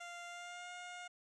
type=tone with pitch glide; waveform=15% pulse; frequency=696 to 713.5 Hz; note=F5 to F5; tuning=-6 to +37 cents; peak=-40 dBFS; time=0-1.08 s; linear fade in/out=10 ms; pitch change=+43 cents; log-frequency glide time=0.27-0.71 s; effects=resampled to 22050 Hz